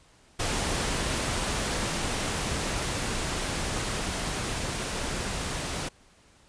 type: noise with level ramp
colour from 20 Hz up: pink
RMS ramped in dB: -28 to -32 dBFS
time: 0.39-5.89 s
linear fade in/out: 10 ms
effects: pink hiss -59 dBFS RMS until 6.48 s + resampled to 22050 Hz